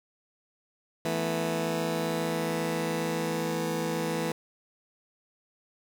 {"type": "chord", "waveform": "15% pulse", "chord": "E suspended fourth", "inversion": "none", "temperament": "just", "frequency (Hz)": [164.81, 219.8, 247.2], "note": ["E3", "A3", "B3"], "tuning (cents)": [0, -2, 2], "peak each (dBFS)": [-24, -27, -30], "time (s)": [1.05, 4.32], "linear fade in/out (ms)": 2, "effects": []}